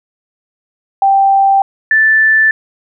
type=tone pair in turn; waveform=sine; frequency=784 / 1760 Hz; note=G5 / A6; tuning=0 / 0 cents; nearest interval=octave + major second; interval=1400 cents; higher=second; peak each=-6 dBFS; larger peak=neither; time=1.02-1.62 / 1.91-2.51 s; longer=neither; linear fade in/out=2 ms; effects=none